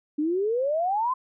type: exponential sweep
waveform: sine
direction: up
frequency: 289.3 to 1059 Hz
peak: -22 dBFS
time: 0.18-1.14 s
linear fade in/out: 10 ms
effects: none